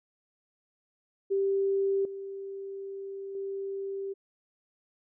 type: tone with level steps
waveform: sine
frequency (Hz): 392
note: G4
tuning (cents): 0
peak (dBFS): -24 / -36 / -32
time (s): 1.3-4.14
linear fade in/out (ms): 20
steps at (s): 2.05 / 3.35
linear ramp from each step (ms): 2
effects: none